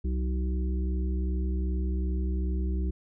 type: harmonic tone with a mistuned harmonic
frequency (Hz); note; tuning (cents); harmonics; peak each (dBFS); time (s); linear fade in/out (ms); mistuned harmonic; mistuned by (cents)
62.6; B1; +24; 1 / 3 / 5 / 6; -26 / -36 / -40 / -42; 0.04-2.91; 10; 1; +72
effects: none